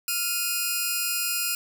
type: tone pair together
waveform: 5% pulse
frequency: 1400 / 2495 Hz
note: F6 / D#7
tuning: +4 / +4 cents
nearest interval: minor seventh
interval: 1000 cents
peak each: -17 dBFS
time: 0.08-1.55 s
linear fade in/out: 2 ms
effects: none